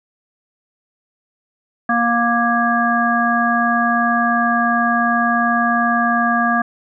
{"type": "harmonic tone", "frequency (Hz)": 235.7, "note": "A#3", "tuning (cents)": 19, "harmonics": [1, 3, 5, 7], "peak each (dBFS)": [-19, -19, -19, -19], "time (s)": [1.89, 6.62], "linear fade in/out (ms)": 5, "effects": []}